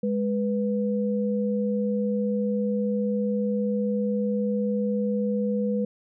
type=tone pair together; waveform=sine; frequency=206.8 / 491.9 Hz; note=G#3 / B4; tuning=-7 / -7 cents; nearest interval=octave + minor third; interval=1500 cents; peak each=-24 / -27 dBFS; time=0.03-5.85 s; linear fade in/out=5 ms; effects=none